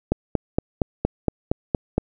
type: click train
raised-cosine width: 2 ms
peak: -5 dBFS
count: 9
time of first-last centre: 0.12-1.98 s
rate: 4.3 Hz
effects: none